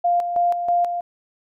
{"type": "tone with tremolo", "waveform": "sine", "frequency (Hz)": 699, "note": "F5", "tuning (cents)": 1, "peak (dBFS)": -15, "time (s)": [0.04, 1.01], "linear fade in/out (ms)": 10, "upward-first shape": "square", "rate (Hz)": 3.1, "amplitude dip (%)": 55, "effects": []}